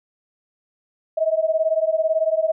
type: beating tone pair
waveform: sine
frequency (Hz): 630 / 648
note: D#5 / E5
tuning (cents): +21 / -30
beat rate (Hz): 18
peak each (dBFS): -20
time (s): 1.17-2.52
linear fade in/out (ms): 10
effects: none